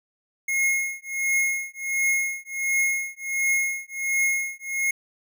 square tone with tremolo, 2157 Hz, C#7, 48 cents flat, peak -19 dBFS, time 0.48-4.91 s, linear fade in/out 5 ms, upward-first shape triangle, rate 1.4 Hz, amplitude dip 100%, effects none

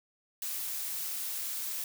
blue noise, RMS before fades -36 dBFS, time 0.42-1.84 s, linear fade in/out 2 ms, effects none

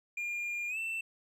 triangle tone with pitch glide, 2409 to 2673 Hz, D7 to E7, +43 to +23 cents, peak -32 dBFS, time 0.17-1.01 s, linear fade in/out 5 ms, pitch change +180 cents, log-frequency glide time 0.68-0.78 s, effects none

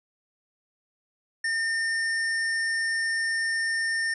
sine tone with hard clipping, 1814 Hz, A#6, 48 cents flat, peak -26 dBFS, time 1.44-4.14 s, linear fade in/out 5 ms, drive 15 dB, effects resampled to 24000 Hz

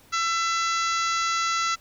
harmonic tone, 670 Hz, E5, 28 cents sharp, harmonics 2 / 3 / 4 / 5 / 6 / 7 / 8 / 9 / 10, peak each -24 / -31 / -35 / -37 / -34 / -37 / -40 / -36 / -37 dBFS, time 0.12-1.76 s, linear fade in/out 20 ms, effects pink hiss -55 dBFS RMS until 1.8 s

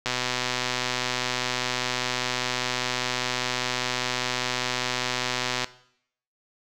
click train, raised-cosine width 0.2 ms, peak -8 dBFS, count 699, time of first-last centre 0.06-5.644 s, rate 125 Hz, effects noise-tail reverb RT60 0.7 s tail -18 dB re dry

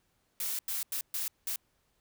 blue noise bursts at uneven times, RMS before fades -34 dBFS, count 5, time 0.4-0.59 / 0.68-0.83 / 0.92-1.01 / 1.14-1.28 / 1.47-1.56 s, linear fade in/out 2 ms, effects pink hiss -74 dBFS RMS until 2 s

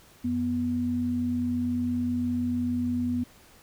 sine tone pair together, 91.9 / 245.3 Hz, F#2 / B3, -11 / -12 cents, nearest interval octave + perfect fourth, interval 1699 cents, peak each -34 / -25 dBFS, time 0.24-3.24 s, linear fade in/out 10 ms, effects pink hiss -55 dBFS RMS until 3.62 s

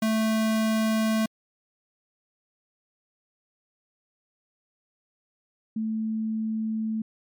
square / sine tone pair in turn, 220 / 220 Hz, A3 / A3, 0 / 0 cents, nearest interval unison, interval 0 cents, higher neither, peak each -22 / -25 dBFS, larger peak first, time 0.02-1.26 / 5.76-7.02 s, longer second, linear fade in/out 5 ms, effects MP3 96 kbps

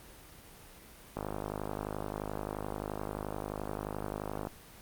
click train, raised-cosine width 1 ms, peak -21 dBFS, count 171, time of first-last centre 1.17-4.471 s, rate 51.5 Hz, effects pink hiss -53 dBFS RMS until 4.81 s + Opus 32 kbps

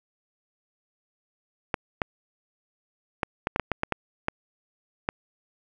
clicks, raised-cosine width 0.5 ms, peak -9 dBFS, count 11, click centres 1.742 / 2.018 / 3.232 / 3.471 / 3.561 / 3.597 / 3.717 / 3.834 / 3.923 / 4.284 / 5.089 s, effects none

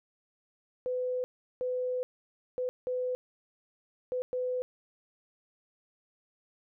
sine tone bursts at uneven times, 503 Hz, B4, 32 cents sharp, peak -29 dBFS, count 6, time 0.86-1.24 / 1.61-2.03 / 2.58-2.69 / 2.87-3.15 / 4.12-4.22 / 4.33-4.62 s, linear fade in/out 0 ms, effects none

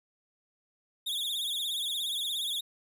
45% pulse tone with vibrato, 3520 Hz, A7, in tune, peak -30 dBFS, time 1.06-2.61 s, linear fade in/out 10 ms, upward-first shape triangle, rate 17 Hz, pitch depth 140 cents each way, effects none

